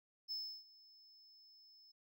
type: tone with ADSR envelope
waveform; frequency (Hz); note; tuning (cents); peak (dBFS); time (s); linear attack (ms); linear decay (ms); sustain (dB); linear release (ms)
triangle; 5240; E8; -11; -38; 0.28-1.92; 35; 320; -22; 10
effects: none